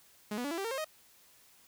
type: tone with pitch steps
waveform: sawtooth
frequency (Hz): 209.6 / 245 / 286.3 / 334.6 / 391.1 / 457.1 / 534.3 / 624.5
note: G#3 / B3 / D4 / E4 / G4 / A#4 / C5 / D#5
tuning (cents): +16 / -14 / -44 / +26 / -4 / -34 / +36 / +6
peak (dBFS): -30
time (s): 0.31-0.846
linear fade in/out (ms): 5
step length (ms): 67
effects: white hiss -62 dBFS RMS until 1.67 s